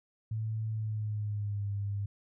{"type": "tone with pitch glide", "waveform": "sine", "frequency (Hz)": [110, 100.87], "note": ["A2", "G2"], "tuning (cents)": [0, 50], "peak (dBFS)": -31, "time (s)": [0.31, 2.06], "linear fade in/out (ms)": 5, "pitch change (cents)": -150, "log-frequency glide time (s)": [0.7, 1.68], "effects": []}